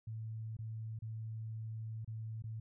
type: tone with dropouts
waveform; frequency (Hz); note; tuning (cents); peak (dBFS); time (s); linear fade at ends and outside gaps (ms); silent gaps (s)
sine; 110.9; A2; +14; -40; 0.07-2.6; 5; 0.568-0.588 / 0.99-1.021 / 2.047-2.076 / 2.423-2.439
effects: none